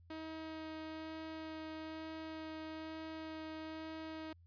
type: tone with vibrato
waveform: sawtooth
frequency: 316.7 Hz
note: D#4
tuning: 31 cents sharp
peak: -40 dBFS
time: 0.1-4.33 s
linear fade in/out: 5 ms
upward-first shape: sine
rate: 1.1 Hz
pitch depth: 8 cents each way
effects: added 85 Hz sine -60 dBFS peak until 4.46 s + resampled to 11025 Hz